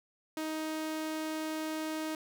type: tone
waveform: sawtooth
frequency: 313.5 Hz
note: D#4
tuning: 13 cents sharp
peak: -30 dBFS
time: 0.37-2.15 s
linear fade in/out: 2 ms
effects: none